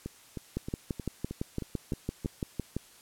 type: two click trains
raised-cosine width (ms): 3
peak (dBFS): -18 / -23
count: 14 / 8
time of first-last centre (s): 0.57-2.766 / 0.06-2.248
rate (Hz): 5.92 / 3.2
effects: white hiss -56 dBFS RMS until 3.01 s + low-pass 12000 Hz 12 dB/octave